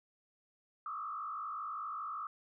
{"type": "tone with frequency modulation", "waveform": "sine", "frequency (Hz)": 1226, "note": "D#6", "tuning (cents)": -26, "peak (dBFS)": -38, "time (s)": [0.86, 2.27], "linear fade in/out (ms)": 2, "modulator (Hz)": 52.5, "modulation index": 1.6, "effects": []}